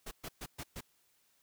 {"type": "noise bursts", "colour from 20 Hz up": "pink", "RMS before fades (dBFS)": -43, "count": 5, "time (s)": [0.06, 0.81], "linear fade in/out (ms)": 10, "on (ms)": 54, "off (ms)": 120, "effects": ["white hiss -72 dBFS RMS until 1.42 s"]}